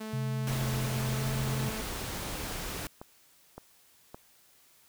sawtooth tone, 217.9 Hz, A3, 17 cents flat, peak -33 dBFS, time 0-1.81 s, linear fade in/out 10 ms
sine tone with vibrato, 130 Hz, C3, 11 cents flat, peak -30 dBFS, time 0.13-1.69 s, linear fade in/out 5 ms, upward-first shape square, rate 0.98 Hz, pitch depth 23 cents each way
pink noise, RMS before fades -37 dBFS, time 0.47-2.87 s, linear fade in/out 2 ms
click train, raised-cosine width 1 ms, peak -28 dBFS, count 4, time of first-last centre 2.45-4.145 s, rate 1.77 Hz
effects white hiss -62 dBFS RMS until 4.88 s

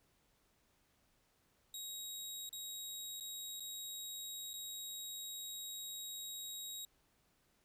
20% pulse tone with dropouts, 3801 Hz, A#7, 33 cents sharp, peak -38 dBFS, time 1.74-6.85 s, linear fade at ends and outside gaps 2 ms, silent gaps 2.492-2.528 / 3.2-3.207 / 3.598-3.604 / 4.533-4.538 s, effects pink hiss -75 dBFS RMS until 7.64 s

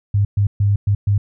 sine tone bursts at uneven times, 101.3 Hz, G#2, 43 cents flat, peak -12 dBFS, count 5, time 0.14-0.25 / 0.37-0.47 / 0.6-0.76 / 0.87-0.95 / 1.07-1.18 s, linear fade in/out 5 ms, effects none

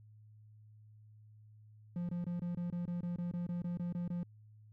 triangle tone bursts, 174.7 Hz, F3, 1 cent sharp, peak -33 dBFS, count 15, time 1.96-4.232 s, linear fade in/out 2 ms, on 130 ms, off 23 ms, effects added 107 Hz sine -56 dBFS peak until 4.72 s

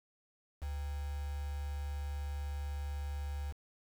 sine tone with quantisation, 72 Hz, D2, 34 cents flat, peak -36 dBFS, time 0.61-3.53 s, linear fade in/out 20 ms, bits 8, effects none

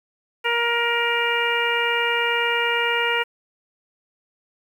harmonic tone, 471 Hz, A#4, 18 cents sharp, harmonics 1 / 2 / 3 / 4 / 5 / 6, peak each -26 / -26 / -26 / -26 / -26 / -26 dBFS, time 0.44-3.24 s, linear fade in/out 20 ms, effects 8-bit

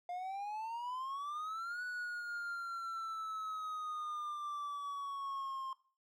triangle exponential two-way sweep, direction up then down, 702 to 1480 to 1058 Hz, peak -37 dBFS, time 0.09-5.73 s, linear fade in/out 2 ms, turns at 1.83 s, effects noise-tail reverb RT60 0.4 s tail -19 dB re dry

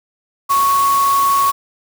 sine tone in noise, 1108.7 Hz, C#6, in tune, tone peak -11 dBFS, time 0.49-1.52 s, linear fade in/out 20 ms, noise white, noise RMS -25 dBFS, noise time 0.49-1.52 s, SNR +11 dB, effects none

